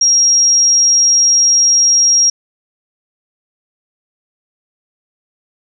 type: tone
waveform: sine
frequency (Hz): 5620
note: F8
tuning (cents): +10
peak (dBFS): -7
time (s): 0.01-2.3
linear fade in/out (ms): 5
effects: none